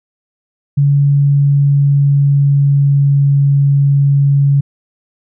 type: tone with pitch glide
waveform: sine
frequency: 141.8 to 140.41 Hz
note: C#3 to C#3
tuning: +40 to +23 cents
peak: -7 dBFS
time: 0.77-4.61 s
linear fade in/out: 10 ms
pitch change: -17 cents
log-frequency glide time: 1.12-3.43 s
effects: none